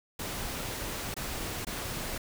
pink noise with dropouts, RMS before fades -36 dBFS, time 0.19-2.18 s, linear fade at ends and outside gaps 5 ms, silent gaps 1.142-1.165 / 1.649-1.668 s, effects none

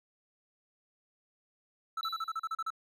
triangle tone bursts, 1318.5 Hz, E6, in tune, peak -30 dBFS, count 10, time 1.97-2.704 s, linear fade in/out 5 ms, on 41 ms, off 36 ms
triangle tone with exponential decay, 3951 Hz, B7, in tune, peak -32 dBFS, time 2.03-2.54 s, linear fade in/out 2 ms, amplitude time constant 110 ms
effects none

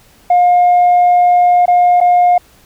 sine tone with dropouts, 712 Hz, F5, 33 cents sharp, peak -4 dBFS, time 0.3-2.38 s, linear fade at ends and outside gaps 5 ms, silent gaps 1.657-1.679 / 2.004-2.011 s, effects tanh soft clip ceiling -4 dBFS + pink hiss -47 dBFS RMS until 2.65 s

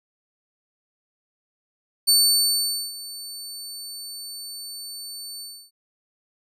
25% pulse tone with ADSR envelope, 4500 Hz, C#8, 25 cents sharp, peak -9 dBFS, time 2.07-5.71 s, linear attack 19 ms, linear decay 830 ms, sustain -20 dB, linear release 300 ms, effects none

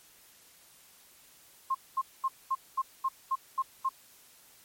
sine tone bursts, 1063 Hz, C6, 27 cents sharp, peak -25 dBFS, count 9, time 1.7-3.892 s, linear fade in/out 10 ms, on 48 ms, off 220 ms, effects white hiss -58 dBFS RMS until 4.64 s + MP3 64 kbps

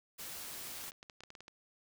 white noise, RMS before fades -45 dBFS, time 0.18-0.91 s, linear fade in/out 20 ms
clicks, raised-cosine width 0.2 ms, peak -33 dBFS, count 12, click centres 0.672 / 0.84 / 0.881 / 0.919 / 1.029 / 1.098 / 1.206 / 1.236 / 1.304 / 1.352 / 1.406 / 1.481 s
effects none

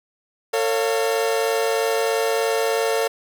40% pulse chord, A augmented, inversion none, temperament equal with one note detuned, 451.3 / 554.4 / 698.5 Hz, A4 / C#5 / E#5, +44 / 0 / 0 cents, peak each -20 / -24 / -26 dBFS, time 0.53-3.08 s, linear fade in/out 10 ms, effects none

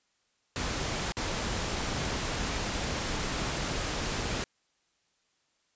pink noise with dropouts, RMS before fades -32 dBFS, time 0.56-4.44 s, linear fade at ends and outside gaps 0 ms, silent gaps 1.121-1.169 s, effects white hiss -73 dBFS RMS until 5.75 s + resampled to 16000 Hz

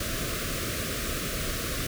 pink band-stop noise, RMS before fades -31 dBFS, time 0-1.87 s, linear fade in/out 5 ms, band 680 to 1100 Hz, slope 96 dB/octave, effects none

